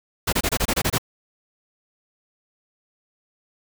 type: noise bursts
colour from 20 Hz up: pink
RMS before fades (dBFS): -21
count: 9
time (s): 0.27-0.983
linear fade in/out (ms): 10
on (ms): 57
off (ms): 25
effects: none